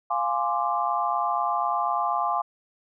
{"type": "chord", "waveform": "sine", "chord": "D half-diminished seventh", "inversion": "first", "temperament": "equal", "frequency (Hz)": [698.5, 830.6, 1046.5, 1174.7], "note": ["F5", "Ab5", "C6", "D6"], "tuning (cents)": [0, 0, 0, 0], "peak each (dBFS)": -28, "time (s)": [0.1, 2.42], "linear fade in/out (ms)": 10, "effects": []}